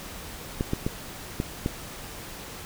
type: clicks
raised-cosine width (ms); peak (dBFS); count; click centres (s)
3; -12; 5; 0.609 / 0.734 / 0.865 / 1.401 / 1.661
effects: pink hiss -40 dBFS RMS until 2.65 s